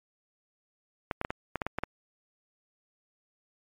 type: clicks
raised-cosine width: 0.5 ms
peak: -15 dBFS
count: 9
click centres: 1.112 / 1.214 / 1.249 / 1.305 / 1.557 / 1.618 / 1.666 / 1.786 / 1.836 s
effects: MP3 64 kbps